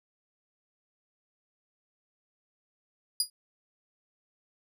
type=tone with exponential decay; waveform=25% pulse; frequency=4884 Hz; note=D#8; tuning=33 cents flat; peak=-17 dBFS; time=3.2-3.3 s; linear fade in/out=2 ms; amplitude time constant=21 ms; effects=none